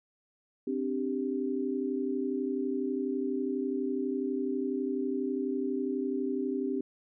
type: chord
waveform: sine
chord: C suspended second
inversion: none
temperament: equal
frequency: 261.6 / 293.7 / 392 Hz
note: C4 / D4 / G4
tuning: 0 / 0 / 0 cents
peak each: -32 / -35 / -33 dBFS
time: 0.67-6.81 s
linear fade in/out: 5 ms
effects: none